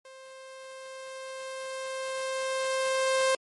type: tone with level ramp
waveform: sawtooth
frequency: 527 Hz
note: C5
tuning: 12 cents sharp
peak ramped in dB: -43 to -18 dBFS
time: 0.05-3.35 s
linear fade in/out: 2 ms
effects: MP3 48 kbps